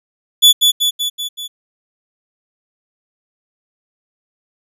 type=tone with echo; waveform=40% pulse; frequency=3448 Hz; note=A7; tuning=36 cents flat; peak=-3 dBFS; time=0.42-0.53 s; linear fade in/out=20 ms; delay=190 ms; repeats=5; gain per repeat=-4 dB; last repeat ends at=1.48 s; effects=none